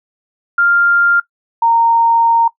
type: tone pair in turn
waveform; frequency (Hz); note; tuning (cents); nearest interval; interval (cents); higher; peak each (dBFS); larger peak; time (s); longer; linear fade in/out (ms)
sine; 1396.9 / 923.7; F6 / A#5; 0 / -16; perfect fifth; 716; first; -8; neither; 0.58-1.2 / 1.62-2.48; second; 5
effects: noise-tail reverb RT60 0.1 s tail -20 dB re dry